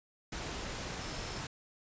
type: tone in noise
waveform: sine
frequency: 5274 Hz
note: E8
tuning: in tune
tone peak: -51 dBFS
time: 1.01-1.4 s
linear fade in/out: 5 ms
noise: pink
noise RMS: -40 dBFS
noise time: 0.32-1.47 s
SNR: -14 dB
effects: resampled to 16000 Hz